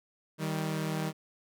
sawtooth tone pair together, 157.28 / 196 Hz, D#3 / G3, +19 / 0 cents, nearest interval major third, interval 381 cents, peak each -28 / -32 dBFS, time 0.38-1.13 s, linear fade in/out 50 ms, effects none

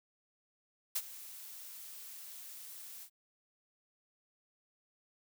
blue noise with ADSR envelope, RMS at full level -32 dBFS, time 0.95-3.1 s, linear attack 12 ms, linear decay 48 ms, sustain -17 dB, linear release 75 ms, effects none

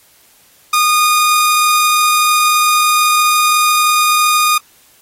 sawtooth tone, 1226 Hz, D#6, 26 cents flat, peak -6 dBFS, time 0.73-4.58 s, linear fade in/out 5 ms, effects white hiss -49 dBFS RMS until 5.01 s + AAC 48 kbps

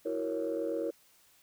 sine chord, F# dominant seventh, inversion third, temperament equal, 329.6 / 370 / 466.2 / 554.4 Hz, E4 / F#4 / A#4 / C#5, 0 / 0 / 0 / 0 cents, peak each -35 / -40 / -34 / -35 dBFS, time 0.05-0.91 s, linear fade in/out 10 ms, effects tanh soft clip ceiling -24 dBFS + white hiss -64 dBFS RMS until 1.42 s

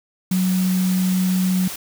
sine tone in noise, 185 Hz, F#3, in tune, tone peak -16 dBFS, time 0.31-1.68 s, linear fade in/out 5 ms, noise white, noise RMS -31 dBFS, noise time 0.31-1.76 s, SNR +12 dB, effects none

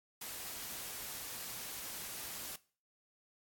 white noise, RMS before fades -44 dBFS, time 0.21-2.56 s, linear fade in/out 5 ms, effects noise-tail reverb RT60 0.4 s tail -20 dB re dry + AAC 64 kbps

